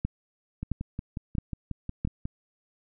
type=two click trains; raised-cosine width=5 ms; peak=-15 / -20 dBFS; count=4 / 10; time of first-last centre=0.05-2.05 / 0.63-2.255 s; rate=1.5 / 5.54 Hz; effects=none